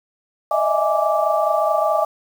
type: tone cluster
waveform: sine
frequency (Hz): 610 / 639 / 664 / 830 / 1168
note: D#5 / D#5 / E5 / G#5 / D6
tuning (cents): -34 / +46 / +12 / -1 / -10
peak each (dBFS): -22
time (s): 0.51-2.05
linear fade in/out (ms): 5
effects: 7-bit